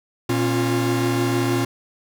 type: tone cluster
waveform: 45% pulse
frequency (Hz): 118.7 / 271.7 / 349.7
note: A#2 / C#4 / F4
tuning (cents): +32 / -35 / +2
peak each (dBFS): -23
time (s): 0.29-1.65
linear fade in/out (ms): 5
effects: none